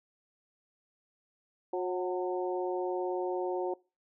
harmonic tone with a mistuned harmonic, 180.9 Hz, F#3, 39 cents flat, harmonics 2 / 3 / 4 / 5, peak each -32 / -36 / -38 / -40 dBFS, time 1.73-3.74 s, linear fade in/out 5 ms, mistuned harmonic 4, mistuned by +38 cents, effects noise-tail reverb RT60 0.3 s tail -23 dB re dry

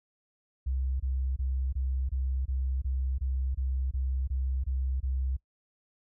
sine tone bursts, 65.41 Hz, C2, in tune, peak -27 dBFS, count 13, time 0.66-5.368 s, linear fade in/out 10 ms, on 340 ms, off 24 ms, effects noise-tail reverb RT60 0.1 s tail -21 dB re dry

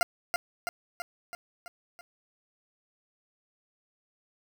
20% pulse tone with echo, 698.5 Hz, F5, in tune, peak -17 dBFS, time 0.01-0.03 s, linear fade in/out 0 ms, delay 330 ms, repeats 6, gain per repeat -4 dB, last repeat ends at 2.01 s, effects none

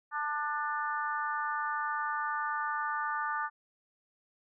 harmonic tone with a mistuned harmonic, 295.1 Hz, D4, 8 cents sharp, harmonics 3 / 4 / 5 / 6, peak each -36 / -34 / -37 / -40 dBFS, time 0.11-3.5 s, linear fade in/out 50 ms, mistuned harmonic 4, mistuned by +24 cents, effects none

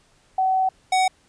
sine / square tone pair in turn, 756 / 749.5 Hz, F#5 / F#5, +37 / +22 cents, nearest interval unison, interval 15 cents, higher first, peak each -17 dBFS, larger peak neither, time 0.38-0.69 / 0.92-1.08 s, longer first, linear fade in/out 5 ms, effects pink hiss -59 dBFS RMS until 1.28 s + resampled to 22050 Hz

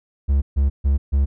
triangle tone bursts, 69.3 Hz, C#2, in tune, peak -12 dBFS, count 4, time 0.28-1.26 s, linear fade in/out 20 ms, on 140 ms, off 140 ms, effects none

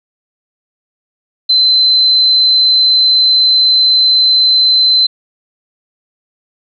sine tone, 4064 Hz, B7, 49 cents sharp, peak -6 dBFS, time 1.49-5.07 s, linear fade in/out 10 ms, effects none

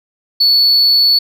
sine tone, 4435 Hz, C#8, in tune, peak -5 dBFS, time 0.4-1.19 s, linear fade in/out 10 ms, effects tanh soft clip ceiling -6 dBFS

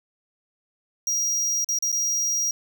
square tone with dropouts, 5720 Hz, F8, 41 cents sharp, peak -22 dBFS, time 1.07-2.51 s, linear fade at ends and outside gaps 2 ms, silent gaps 1.645-1.688 / 1.788-1.824 / 1.918-1.926 s, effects none

